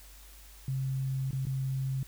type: tone with dropouts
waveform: sine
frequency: 133.2 Hz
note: C3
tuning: 31 cents sharp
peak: -29 dBFS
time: 0.68-2.03 s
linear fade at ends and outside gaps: 2 ms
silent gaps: 1.309-1.33 / 1.453-1.468 s
effects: added 50 Hz sine -51 dBFS peak until 2.07 s + white hiss -55 dBFS RMS until 2.07 s